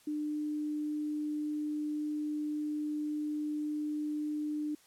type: tone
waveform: sine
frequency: 300.3 Hz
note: D4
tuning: 39 cents sharp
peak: -32 dBFS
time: 0.07-4.75 s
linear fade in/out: 5 ms
effects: white hiss -63 dBFS RMS until 4.86 s + low-pass 12000 Hz 12 dB/octave